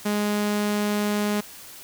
sawtooth tone, 207.7 Hz, G#3, in tune, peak -18 dBFS, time 0.05-1.41 s, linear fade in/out 10 ms, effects white hiss -43 dBFS RMS until 1.83 s

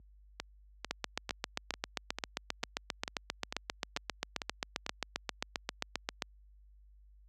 two click trains, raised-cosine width 0.2 ms, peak -19 / -15 dBFS, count 11 / 41, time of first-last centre 0.4-4.864 / 0.91-6.222 s, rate 2.24 / 7.53 Hz, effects added 50 Hz sine -38 dBFS peak until 7.28 s + high-pass 150 Hz 12 dB/octave

